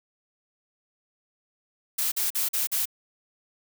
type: noise bursts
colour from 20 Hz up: blue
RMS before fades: -26 dBFS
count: 5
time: 1.98-2.856 s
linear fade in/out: 10 ms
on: 140 ms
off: 44 ms
effects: none